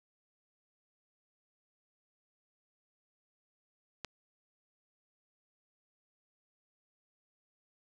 click, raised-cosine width 0.2 ms, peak -21 dBFS, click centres 4.047 s, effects none

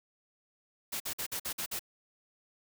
white noise bursts, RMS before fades -36 dBFS, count 7, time 0.92-1.794 s, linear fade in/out 10 ms, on 82 ms, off 50 ms, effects none

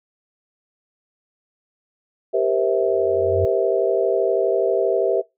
sine chord, C dominant seventh, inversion second, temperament just, 392.4 / 470.9 / 523.3 / 654.1 Hz, G4 / Bb4 / C5 / E5, +2 / +18 / 0 / -14 cents, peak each -21 / -22 / -24 / -21 dBFS, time 2.33-5.22 s, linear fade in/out 20 ms
sine tone with exponential growth, 92.5 Hz, F#2, in tune, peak -19 dBFS, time 2.8-3.45 s, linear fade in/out 0 ms, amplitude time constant 140 ms
effects noise-tail reverb RT60 0.2 s tail -22 dB re dry

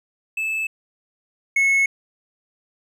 triangle tone pair in turn, 2619 / 2190 Hz, E7 / C#7, -12 / -22 cents, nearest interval minor third, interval 310 cents, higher first, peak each -20 / -13 dBFS, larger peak second, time 0.37-0.67 / 1.56-1.86 s, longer neither, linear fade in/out 5 ms, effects none

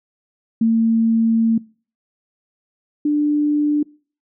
sine tone pair in turn, 226.4 / 296 Hz, A3 / D4, +50 / +14 cents, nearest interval perfect fourth, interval 464 cents, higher second, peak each -12 / -14 dBFS, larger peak first, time 0.61-1.58 / 3.05-3.83 s, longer first, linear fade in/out 5 ms, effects noise-tail reverb RT60 0.4 s tail -23 dB re dry

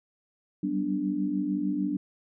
sine chord, G major seventh, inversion third, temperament equal with one note detuned, 189.32 / 196 / 246.9 / 293.7 Hz, F#3 / G3 / B3 / D4, +40 / 0 / 0 / 0 cents, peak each -33 / -33 / -34 / -28 dBFS, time 0.63-1.97 s, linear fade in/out 5 ms, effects none

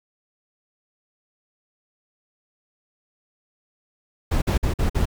brown noise bursts, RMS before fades -20 dBFS, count 5, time 4.31-5.056 s, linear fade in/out 10 ms, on 110 ms, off 49 ms, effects none

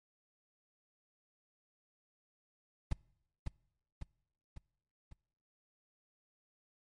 brown noise with echo, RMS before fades -30 dBFS, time 2.91-2.93 s, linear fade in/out 5 ms, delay 550 ms, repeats 4, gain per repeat -5 dB, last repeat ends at 5.13 s, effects noise-tail reverb RT60 0.8 s tail -25 dB re dry + MP3 48 kbps

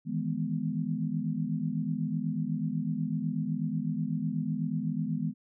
sine chord, E major seventh, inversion third, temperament equal with one note detuned, 156.74 / 164.81 / 207.7 / 246.9 Hz, D#3 / E3 / G#3 / B3, +13 / 0 / 0 / 0 cents, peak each -34 dBFS, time 0.05-5.34 s, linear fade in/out 50 ms, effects none

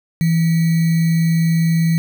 sine tone with sample-and-hold, 164.81 Hz, E3, in tune, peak -12 dBFS, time 0.21-1.98 s, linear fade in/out 0 ms, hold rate 2100 Hz, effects none

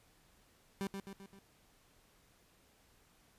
30% pulse tone with echo, 196 Hz, G3, in tune, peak -33 dBFS, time 0.81-0.87 s, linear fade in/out 0 ms, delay 130 ms, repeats 4, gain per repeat -5 dB, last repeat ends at 1.39 s, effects pink hiss -68 dBFS RMS until 3.38 s + resampled to 32000 Hz

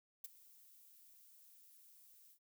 violet noise with ADSR envelope, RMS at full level -44 dBFS, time 0.24-2.39 s, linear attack 5 ms, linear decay 21 ms, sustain -20 dB, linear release 77 ms, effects none

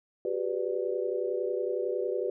sine chord, G major seventh, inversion third, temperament equal with one note detuned, 370 / 400.9 / 493.9 / 587.3 Hz, F#4 / G4 / B4 / D5, 0 / +39 / 0 / 0 cents, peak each -33 / -33 / -32 / -37 dBFS, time 0.25-2.3 s, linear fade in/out 2 ms, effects none

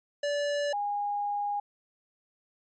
square / sine tone pair in turn, 579 / 818.8 Hz, D5 / G#5, -25 / -25 cents, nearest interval tritone, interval 600 cents, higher second, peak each -28 dBFS, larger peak neither, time 0.23-0.73 / 0.73-1.6 s, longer second, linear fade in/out 5 ms, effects resampled to 16000 Hz

